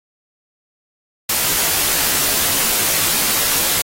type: noise with comb filter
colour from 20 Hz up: white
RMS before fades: -17 dBFS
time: 1.29-3.82 s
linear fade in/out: 5 ms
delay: 16 ms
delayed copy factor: -0.85
effects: AAC 48 kbps